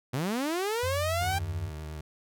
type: linear sweep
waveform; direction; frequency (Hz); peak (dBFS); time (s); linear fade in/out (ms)
sawtooth; up; 116.2 to 799; -24; 0.13-1.39; 10
type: tone with pitch glide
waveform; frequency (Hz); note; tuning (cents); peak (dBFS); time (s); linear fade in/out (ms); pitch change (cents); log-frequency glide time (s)
sine; 89.6 to 91.8; F2 to F#2; +45 to -13; -31; 0.83-1.69; 5; +42; 1.05-1.58
type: tone with vibrato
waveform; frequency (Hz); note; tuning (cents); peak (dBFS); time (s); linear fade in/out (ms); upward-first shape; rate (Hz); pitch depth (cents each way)
30% pulse; 77; D#2; -17; -34; 1.21-2.01; 5; triangle; 8.7; 34
effects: none